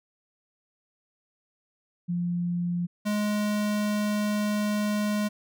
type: tone pair in turn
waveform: sine / square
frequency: 174.61 / 209 Hz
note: F3 / G#3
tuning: 0 / +11 cents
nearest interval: minor third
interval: 311 cents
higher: second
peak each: -25 / -25 dBFS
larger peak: neither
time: 2.08-2.87 / 3.05-5.29 s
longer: second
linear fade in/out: 20 ms
effects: none

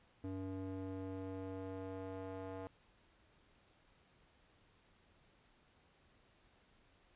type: tone with band-pass filter sweep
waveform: square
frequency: 94.9 Hz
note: F#2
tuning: 44 cents sharp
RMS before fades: -45 dBFS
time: 0.24-2.67 s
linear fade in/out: 0 ms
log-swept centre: 290 to 610 Hz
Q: 1.3
effects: pink hiss -70 dBFS RMS until 7.15 s + resampled to 8000 Hz

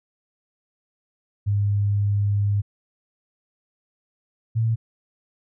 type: tone pair in turn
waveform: sine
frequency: 101.8 / 113.03 Hz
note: G#2 / A2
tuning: -34 / +47 cents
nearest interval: major second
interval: 181 cents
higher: second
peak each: -18 dBFS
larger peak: neither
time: 1.46-2.62 / 4.55-4.76 s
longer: first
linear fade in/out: 20 ms
effects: none

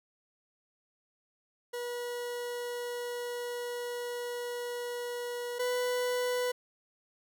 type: tone pair in turn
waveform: 40% pulse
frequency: 483.9 / 495.2 Hz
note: B4 / B4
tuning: -35 / +5 cents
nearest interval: unison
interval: 40 cents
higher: second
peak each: -34 / -28 dBFS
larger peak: second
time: 1.73-5.59 / 5.59-6.52 s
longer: first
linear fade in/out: 10 ms
effects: none

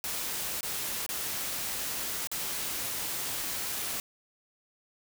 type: noise with dropouts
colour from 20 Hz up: white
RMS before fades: -34 dBFS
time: 0.04-4 s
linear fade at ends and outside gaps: 1 ms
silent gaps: 0.608-0.63 / 1.064-1.09 / 2.272-2.315 s
effects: none

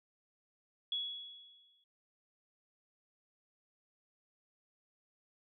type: tone with exponential decay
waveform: sine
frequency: 3365 Hz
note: G#7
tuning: 22 cents sharp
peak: -32 dBFS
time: 0.92-1.84 s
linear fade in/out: 2 ms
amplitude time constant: 200 ms
effects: none

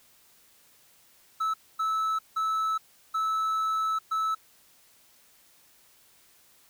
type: tone bursts at uneven times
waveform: triangle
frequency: 1306 Hz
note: E6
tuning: 17 cents flat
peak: -23 dBFS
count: 5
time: 1.4-1.54 / 1.79-2.19 / 2.36-2.78 / 3.14-3.99 / 4.11-4.35 s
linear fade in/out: 10 ms
effects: white hiss -60 dBFS RMS until 6.69 s

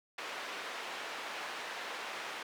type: band-pass noise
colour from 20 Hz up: white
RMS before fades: -42 dBFS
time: 0.18-2.43 s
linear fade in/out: 5 ms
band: 430 to 2400 Hz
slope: 12 dB/octave
effects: none

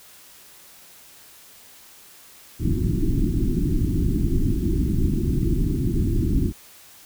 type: low-pass noise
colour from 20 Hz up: pink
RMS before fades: -21 dBFS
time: 2.59-6.53 s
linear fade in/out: 50 ms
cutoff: 370 Hz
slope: 96 dB/octave
effects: white hiss -48 dBFS RMS until 7.05 s

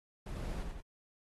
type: noise with echo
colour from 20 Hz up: brown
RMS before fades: -41 dBFS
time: 0.26-0.63 s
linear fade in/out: 5 ms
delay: 89 ms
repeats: 2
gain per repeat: -3 dB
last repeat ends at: 0.808 s
effects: AAC 32 kbps

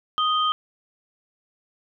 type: tone pair together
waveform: sine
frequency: 1244.5 / 3140 Hz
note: D#6 / G7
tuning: 0 / +2 cents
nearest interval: octave + major third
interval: 1602 cents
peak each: -20 / -25 dBFS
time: 0.18-0.52 s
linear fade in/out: 0 ms
effects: none

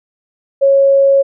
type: tone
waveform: sine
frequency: 550 Hz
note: C#5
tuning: 14 cents flat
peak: -6 dBFS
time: 0.61-1.23 s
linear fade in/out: 20 ms
effects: none

